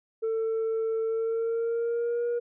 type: tone with pitch glide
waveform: sine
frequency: 447.3 to 476.6 Hz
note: A4 to A#4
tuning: +28 to +38 cents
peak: -23 dBFS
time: 0.22-2.4 s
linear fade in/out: 20 ms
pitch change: +110 cents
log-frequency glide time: 1.05-2.26 s
effects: tanh soft clip ceiling -24 dBFS